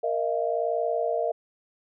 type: chord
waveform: sine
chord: Bb suspended fourth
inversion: none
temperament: equal with one note detuned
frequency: 466.2 / 622.3 / 683.3 Hz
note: Bb4 / Eb5 / F5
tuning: 0 / 0 / -38 cents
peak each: -28 dBFS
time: 0.03-1.32 s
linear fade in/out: 10 ms
effects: none